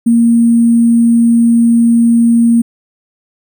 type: tone with sample-and-hold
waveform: sine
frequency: 233.1 Hz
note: A#3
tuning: in tune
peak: -5 dBFS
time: 0.06-2.62 s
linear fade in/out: 10 ms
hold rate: 8820 Hz
effects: none